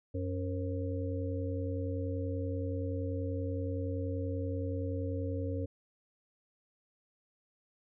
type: harmonic tone with a mistuned harmonic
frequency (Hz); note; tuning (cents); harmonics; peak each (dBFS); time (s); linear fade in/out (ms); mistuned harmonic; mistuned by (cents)
92.5; F#2; 0; 1 / 3 / 5 / 6; -34 / -39 / -41 / -42; 0.14-5.66; 10; 6; -70
effects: none